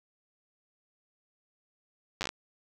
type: slowing click train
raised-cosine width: 0.2 ms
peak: -15 dBFS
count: 7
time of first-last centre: 2.21-2.291 s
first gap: 9 ms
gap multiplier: 1.16
effects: none